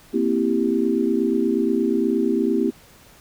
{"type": "chord", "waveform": "sine", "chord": "C dominant seventh", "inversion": "third", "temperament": "equal", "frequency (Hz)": [233.1, 261.6, 329.6, 392], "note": ["Bb3", "C4", "E4", "G4"], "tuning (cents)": [0, 0, 0, 0], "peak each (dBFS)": -23, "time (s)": [0.13, 2.71], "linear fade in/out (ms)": 20, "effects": ["pink hiss -50 dBFS RMS until 3.2 s"]}